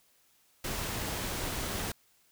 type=noise; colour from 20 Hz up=pink; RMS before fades=-35 dBFS; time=0.64-1.92 s; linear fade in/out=5 ms; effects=white hiss -67 dBFS RMS until 2.31 s